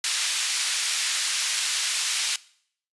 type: band-pass noise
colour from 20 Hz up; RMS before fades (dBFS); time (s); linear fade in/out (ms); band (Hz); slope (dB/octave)
white; -26; 0.04-2.36; 2; 1900 to 7100; 12
effects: noise-tail reverb RT60 0.6 s tail -20 dB re dry + resampled to 24000 Hz